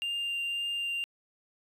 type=tone with vibrato; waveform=triangle; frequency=2794 Hz; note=F7; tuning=in tune; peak=-28 dBFS; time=0.02-1.04 s; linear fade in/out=0 ms; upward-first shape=triangle; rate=1.9 Hz; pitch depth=8 cents each way; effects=tanh soft clip ceiling -24 dBFS